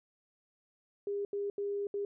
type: tone bursts at uneven times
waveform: sine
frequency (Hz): 404.3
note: G#4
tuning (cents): -46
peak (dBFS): -32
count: 4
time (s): 1.07-1.25 / 1.33-1.5 / 1.58-1.87 / 1.94-2.05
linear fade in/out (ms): 2
effects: none